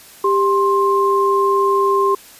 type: tone pair together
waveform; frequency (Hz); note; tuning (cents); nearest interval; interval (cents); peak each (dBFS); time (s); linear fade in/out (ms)
sine; 395.3 / 1056.4; G4 / C6; +15 / +16; octave + perfect fourth; 1701; -15; 0.24-2.15; 5
effects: white hiss -42 dBFS RMS until 2.39 s + resampled to 32000 Hz